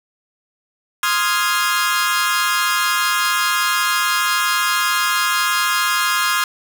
sawtooth chord, F minor seventh, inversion second, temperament equal, 1046.5 / 1244.5 / 1396.9 / 1661.2 Hz, C6 / Eb6 / F6 / Ab6, 0 / 0 / 0 / 0 cents, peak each -18 dBFS, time 1.03-6.44 s, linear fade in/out 2 ms, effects none

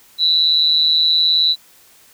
sine tone with amplitude modulation, 3951 Hz, B7, in tune, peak -8 dBFS, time 0.18-1.56 s, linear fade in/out 50 ms, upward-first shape sine, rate 159 Hz, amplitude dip 75%, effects white hiss -49 dBFS RMS until 2.13 s

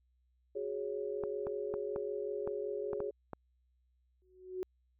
sine chord, F# suspended second, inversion none, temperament equal, 370 / 415.3 / 554.4 Hz, F#4 / G#4 / C#5, 0 / 0 / 0 cents, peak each -42 / -37 / -42 dBFS, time 0.55-3.11 s, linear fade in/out 10 ms
clicks, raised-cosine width 1 ms, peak -27 dBFS, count 8, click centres 1.237 / 1.469 / 1.74 / 1.961 / 2.475 / 2.932 / 3.004 / 3.333 s
sine tone with exponential growth, 370 Hz, F#4, in tune, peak -32 dBFS, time 4.22-4.63 s, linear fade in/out 0 ms, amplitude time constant 87 ms
effects added 62 Hz sine -70 dBFS peak until 4.99 s

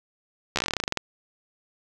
slowing click train, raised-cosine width 0.2 ms, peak -7 dBFS, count 16, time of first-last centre 0.56-0.973 s, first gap 13 ms, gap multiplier 1.1, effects none

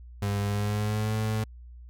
35% pulse tone with pitch glide, 101.1 to 108.98 Hz, G#2 to A2, -46 to -16 cents, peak -24 dBFS, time 0.22-1.44 s, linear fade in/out 5 ms, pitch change +130 cents, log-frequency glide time 0.42-1.16 s, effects added 60 Hz sine -43 dBFS peak until 1.89 s

